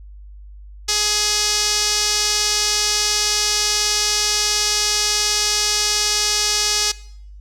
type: tone with band-pass filter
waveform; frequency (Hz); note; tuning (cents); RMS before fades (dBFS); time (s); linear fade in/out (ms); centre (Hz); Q
sawtooth; 418.6; G#4; +14; -19; 0.88-6.92; 10; 5500; 2.5
effects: noise-tail reverb RT60 0.7 s tail -20 dB re dry + added 50 Hz sine -36 dBFS peak until 7.4 s